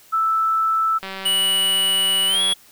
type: tone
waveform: sine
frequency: 1318 Hz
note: E6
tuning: 1 cent flat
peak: -16 dBFS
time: 0.12-0.99 s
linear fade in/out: 20 ms
type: click train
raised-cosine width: 0.3 ms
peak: -15 dBFS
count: 288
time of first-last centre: 1.03-2.525 s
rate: 192 Hz
type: tone with pitch glide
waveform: square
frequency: 2943 to 3342 Hz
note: F#7 to G#7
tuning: -10 to +10 cents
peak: -17 dBFS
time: 1.25-2.54 s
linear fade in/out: 10 ms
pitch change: +220 cents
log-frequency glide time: 2.27-2.41 s
effects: white hiss -50 dBFS RMS until 2.71 s